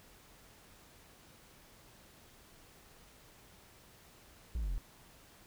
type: linear sweep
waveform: triangle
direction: down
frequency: 62.1 to 37.22 Hz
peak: -31 dBFS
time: 4.55-4.78 s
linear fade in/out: 0 ms
effects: pink hiss -60 dBFS RMS until 5.46 s